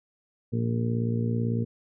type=harmonic tone; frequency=58 Hz; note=A#1; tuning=8 cents flat; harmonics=2 / 3 / 4 / 5 / 6 / 7 / 8; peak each=-26 / -36 / -29 / -42 / -43 / -38 / -37 dBFS; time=0.52-1.65 s; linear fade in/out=20 ms; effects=none